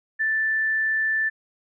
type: tone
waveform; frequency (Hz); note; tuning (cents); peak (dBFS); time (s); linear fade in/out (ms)
sine; 1763; A6; +3; -20; 0.19-1.3; 20
effects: none